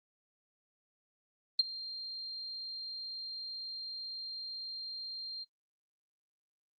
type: tone with ADSR envelope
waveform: sine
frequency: 4186 Hz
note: C8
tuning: in tune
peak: -19 dBFS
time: 1.59-5.45 s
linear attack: 5 ms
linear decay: 22 ms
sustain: -20 dB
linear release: 26 ms
effects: noise-tail reverb RT60 0.1 s tail -19 dB re dry + Opus 32 kbps